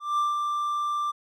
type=tone with ADSR envelope; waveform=triangle; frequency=1181 Hz; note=D6; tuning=9 cents sharp; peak=-19 dBFS; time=0-1.12 s; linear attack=180 ms; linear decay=170 ms; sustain=-4 dB; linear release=19 ms; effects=none